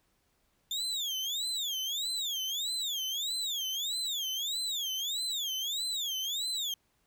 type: tone with vibrato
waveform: 35% pulse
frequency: 3520 Hz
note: A7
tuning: in tune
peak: -30 dBFS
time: 0.71-6.74 s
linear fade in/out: 2 ms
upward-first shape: sine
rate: 1.6 Hz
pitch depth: 250 cents each way
effects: pink hiss -73 dBFS RMS until 7.06 s